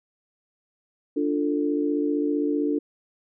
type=chord; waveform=sine; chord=D minor; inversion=none; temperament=equal with one note detuned; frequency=293.7 / 349.2 / 444.3 Hz; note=D4 / F4 / A4; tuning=0 / 0 / +17 cents; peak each=-23 / -29 / -28 dBFS; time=1.16-2.79 s; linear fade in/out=10 ms; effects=none